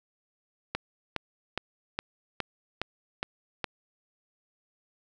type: click train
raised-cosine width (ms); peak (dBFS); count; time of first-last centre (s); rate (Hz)
0.3; -13; 8; 0.75-3.643; 2.42
effects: none